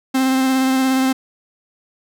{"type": "tone with vibrato", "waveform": "45% pulse", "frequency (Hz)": 262.6, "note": "C4", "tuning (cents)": 6, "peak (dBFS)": -14, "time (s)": [0.14, 1.13], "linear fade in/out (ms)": 10, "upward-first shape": "sine", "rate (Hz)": 17, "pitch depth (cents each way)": 16, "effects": []}